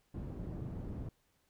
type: low-pass noise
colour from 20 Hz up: white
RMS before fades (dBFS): -42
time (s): 0.14-1.09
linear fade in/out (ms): 5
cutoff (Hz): 180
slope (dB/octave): 12
effects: pink hiss -75 dBFS RMS until 1.49 s